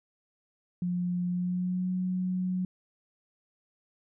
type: tone with pitch glide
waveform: sine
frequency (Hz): 177.7 to 183.54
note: F3 to F#3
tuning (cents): +30 to -14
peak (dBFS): -27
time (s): 0.82-2.65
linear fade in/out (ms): 2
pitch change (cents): +56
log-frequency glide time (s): 1.28-1.9
effects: none